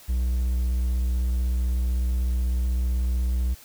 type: tone with vibrato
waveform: triangle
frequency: 61.74 Hz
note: B1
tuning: in tune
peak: -19 dBFS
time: 0.08-3.55 s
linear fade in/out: 20 ms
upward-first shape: sine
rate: 16 Hz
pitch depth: 24 cents each way
effects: white hiss -49 dBFS RMS until 3.64 s